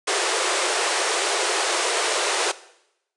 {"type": "band-pass noise", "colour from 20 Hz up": "pink", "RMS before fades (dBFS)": -23, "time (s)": [0.07, 2.52], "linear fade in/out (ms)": 10, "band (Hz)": [350, 9800], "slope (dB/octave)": 96, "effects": ["noise-tail reverb RT60 0.8 s tail -17 dB re dry"]}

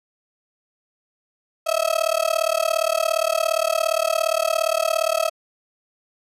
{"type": "tone with amplitude modulation", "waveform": "35% pulse", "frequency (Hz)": 647, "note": "E5", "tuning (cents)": -32, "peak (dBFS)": -13, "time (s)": [1.66, 5.3], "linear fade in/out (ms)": 20, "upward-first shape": "sine", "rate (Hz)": 37.3, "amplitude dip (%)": 100, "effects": ["resampled to 32000 Hz"]}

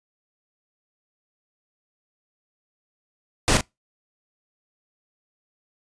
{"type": "noise with echo", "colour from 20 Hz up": "pink", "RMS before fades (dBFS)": -18, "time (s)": [3.48, 3.57], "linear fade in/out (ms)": 0, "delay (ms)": 38, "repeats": 1, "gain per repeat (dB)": -7, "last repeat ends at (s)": 3.608, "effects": ["noise-tail reverb RT60 0.2 s tail -25 dB re dry", "resampled to 22050 Hz"]}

